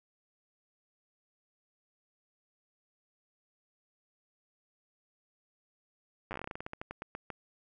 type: slowing click train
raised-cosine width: 0.5 ms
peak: -24 dBFS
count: 20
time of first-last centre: 6.31-7.303 s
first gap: 9 ms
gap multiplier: 1.17
effects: none